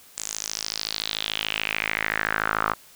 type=tone with band-pass filter sweep; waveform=sawtooth; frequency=53.6 Hz; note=A1; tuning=45 cents flat; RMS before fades=-28 dBFS; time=0.17-2.74 s; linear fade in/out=10 ms; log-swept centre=7500 to 1200 Hz; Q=4.2; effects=white hiss -51 dBFS RMS until 2.95 s